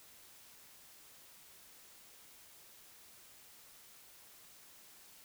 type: silence
effects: white hiss -59 dBFS RMS until 5.24 s